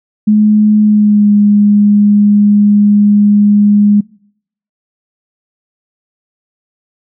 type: tone with pitch glide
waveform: sine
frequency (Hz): 211.8 to 206.1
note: G#3 to G#3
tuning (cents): +34 to -13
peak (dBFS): -4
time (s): 0.27-4.01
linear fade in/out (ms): 10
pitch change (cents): -47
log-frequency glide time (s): 0.82-1.31
effects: noise-tail reverb RT60 0.7 s tail -25 dB re dry